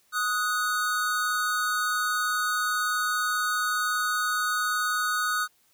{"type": "tone pair together", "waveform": "square", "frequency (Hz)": [1251.9, 1473], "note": ["D#6", "F#6"], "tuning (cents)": [10, -8], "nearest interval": "minor third", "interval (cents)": 282, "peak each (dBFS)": [-28, -28], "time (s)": [0.12, 5.48], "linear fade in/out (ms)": 50, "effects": ["white hiss -65 dBFS RMS until 5.73 s"]}